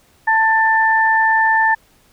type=tone pair together; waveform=sine; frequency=887.5 / 1775 Hz; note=A5 / A6; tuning=+15 / +15 cents; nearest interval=octave; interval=1200 cents; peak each=-14 dBFS; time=0.27-1.75 s; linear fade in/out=10 ms; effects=pink hiss -54 dBFS RMS until 2.12 s